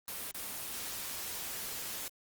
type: noise with dropouts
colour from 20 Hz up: white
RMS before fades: -40 dBFS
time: 0.08-2.08 s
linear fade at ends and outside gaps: 0 ms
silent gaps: 0.31-0.346 s
effects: Opus 24 kbps